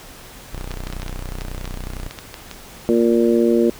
sawtooth tone, 30.96 Hz, B0, 5 cents sharp, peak -23 dBFS, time 0.53-2.09 s, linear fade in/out 10 ms
clicks, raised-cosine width 0.2 ms, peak -14 dBFS, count 11, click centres 0.715 / 0.872 / 0.926 / 1.02 / 1.081 / 1.41 / 1.655 / 2.11 / 2.188 / 2.342 / 2.513 s
harmonic tone, 116.9 Hz, A#2, 5 cents sharp, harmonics 2 / 3 / 4 / 5, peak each -17 / -16 / -19 / -25 dBFS, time 2.89-3.7 s, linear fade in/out 0 ms
effects pink hiss -40 dBFS RMS until 3.79 s

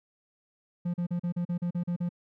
triangle tone bursts, 174.61 Hz, F3, in tune, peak -25 dBFS, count 10, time 0.85-2.092 s, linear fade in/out 10 ms, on 90 ms, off 38 ms, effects none

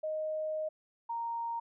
sine tone pair in turn, 622.3 / 929.4 Hz, D#5 / A#5, 0 / -5 cents, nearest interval perfect fifth, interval 695 cents, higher second, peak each -32 / -33 dBFS, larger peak first, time 0.03-0.69 / 1.09-1.6 s, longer first, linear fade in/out 10 ms, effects none

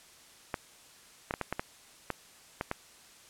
clicks, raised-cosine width 0.5 ms, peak -16 dBFS, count 9, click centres 0.542 / 1.309 / 1.339 / 1.413 / 1.526 / 1.595 / 2.103 / 2.611 / 2.714 s, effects white hiss -56 dBFS RMS until 3.29 s + low-pass 10000 Hz 12 dB/octave

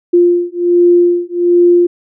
sine beating tone pair, 349.2 / 350.5 Hz, F4 / F4, 0 / +6 cents, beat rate 1.3 Hz, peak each -10 dBFS, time 0.13-1.87 s, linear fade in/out 10 ms, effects none

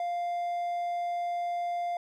triangle tone, 698.5 Hz, F5, in tune, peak -27 dBFS, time 0-1.97 s, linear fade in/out 2 ms, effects none

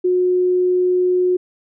sine tone, 363 Hz, F#4, 33 cents flat, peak -13 dBFS, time 0.04-1.37 s, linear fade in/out 10 ms, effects none

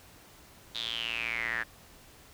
square tone with band-pass filter sweep, 57.7 Hz, A#1, 17 cents flat, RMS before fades -34 dBFS, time 0.74-1.64 s, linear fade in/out 20 ms, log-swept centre 3800 to 1700 Hz, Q 9, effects pink hiss -55 dBFS RMS until 2.33 s

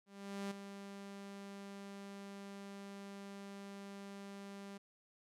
sawtooth tone with ADSR envelope, 198.7 Hz, G3, 24 cents sharp, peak -35 dBFS, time 0.06-4.78 s, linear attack 450 ms, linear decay 9 ms, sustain -9 dB, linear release 10 ms, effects low-pass 10000 Hz 12 dB/octave

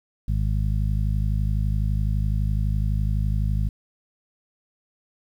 harmonic tone, 51.91 Hz, G#1, in tune, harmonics 1 / 2 / 3 / 4, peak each -22 / -25 / -30 / -35 dBFS, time 0.28-3.69 s, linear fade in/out 5 ms, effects 9-bit

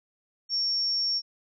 sine tone, 5490 Hz, F8, 31 cents flat, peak -24 dBFS, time 0.49-1.22 s, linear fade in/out 50 ms, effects none

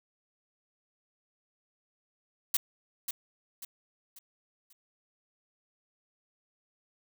blue noise with echo, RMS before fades -26 dBFS, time 2.54-2.57 s, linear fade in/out 5 ms, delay 540 ms, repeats 4, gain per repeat -8 dB, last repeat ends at 4.73 s, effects none

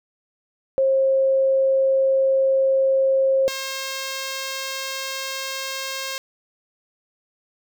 sine / 5% pulse tone pair in turn, 535 / 535 Hz, C5 / C5, +38 / +38 cents, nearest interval unison, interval 0 cents, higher neither, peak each -15 dBFS, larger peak neither, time 0.78-3.48 / 3.48-6.18 s, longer neither, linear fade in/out 0 ms, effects none

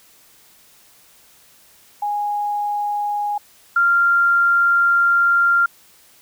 sine tone pair in turn, 826 / 1389.2 Hz, G#5 / F6, -10 / -10 cents, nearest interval major sixth, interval 900 cents, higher second, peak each -19 / -12 dBFS, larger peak second, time 2.02-3.38 / 3.76-5.66 s, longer second, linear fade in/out 5 ms, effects white hiss -51 dBFS RMS until 6.21 s

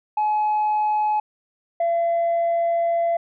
sine tone pair in turn, 849 / 678.6 Hz, G#5 / F5, +38 / -50 cents, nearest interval major third, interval 388 cents, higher first, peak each -16 dBFS, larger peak neither, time 0.17-1.2 / 1.8-3.17 s, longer second, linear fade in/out 5 ms, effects tanh soft clip ceiling -16 dBFS

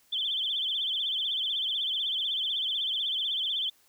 sine tone with vibrato, 3293 Hz, G#7, 15 cents flat, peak -27 dBFS, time 0.12-3.7 s, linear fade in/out 10 ms, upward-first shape sine, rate 16 Hz, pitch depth 140 cents each way, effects white hiss -64 dBFS RMS until 3.88 s

